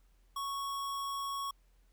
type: tone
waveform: square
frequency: 1108 Hz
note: C#6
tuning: 1 cent flat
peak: -36 dBFS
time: 0.36-1.51 s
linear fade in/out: 5 ms
effects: added 43 Hz sine -63 dBFS peak until 1.92 s + pink hiss -75 dBFS RMS until 1.92 s